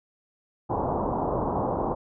white low-pass noise, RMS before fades -27 dBFS, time 0.69-1.95 s, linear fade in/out 20 ms, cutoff 1000 Hz, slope 48 dB/octave, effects none

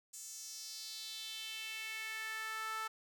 sawtooth tone with high-pass filter sweep, 440 Hz, A4, in tune, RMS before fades -44 dBFS, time 0.13-2.88 s, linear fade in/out 10 ms, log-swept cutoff 7300 to 1200 Hz, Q 3.1, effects none

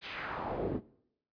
brown noise with band-pass filter sweep, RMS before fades -37 dBFS, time 0.01-0.81 s, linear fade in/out 50 ms, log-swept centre 3600 to 250 Hz, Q 2, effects noise-tail reverb RT60 0.7 s tail -20 dB re dry + resampled to 11025 Hz

